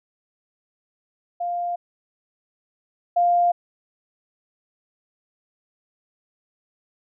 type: tone pair in turn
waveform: sine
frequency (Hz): 700 / 700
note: F5 / F5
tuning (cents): +4 / +4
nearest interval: unison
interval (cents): 0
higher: neither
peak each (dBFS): -23 / -15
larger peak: second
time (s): 1.4-1.76 / 3.16-3.52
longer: neither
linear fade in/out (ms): 10
effects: none